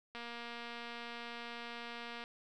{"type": "click train", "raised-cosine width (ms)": 0.3, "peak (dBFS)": -30, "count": 494, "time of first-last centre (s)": [0.15, 2.239], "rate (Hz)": 236, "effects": []}